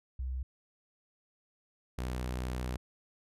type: tone pair in turn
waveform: sine / sawtooth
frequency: 64.3 / 62.43 Hz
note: C2 / B1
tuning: -30 / +19 cents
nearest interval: minor second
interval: 51 cents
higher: first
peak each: -33 / -30 dBFS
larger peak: second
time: 0.19-0.43 / 1.98-2.77 s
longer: second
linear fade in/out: 5 ms
effects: resampled to 32000 Hz